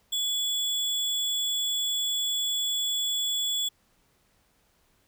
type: tone with sample-and-hold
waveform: sine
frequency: 3400 Hz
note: G#7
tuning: 40 cents sharp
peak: -25 dBFS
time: 0.12-3.69 s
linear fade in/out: 10 ms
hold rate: 11025 Hz
effects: pink hiss -67 dBFS RMS until 5.07 s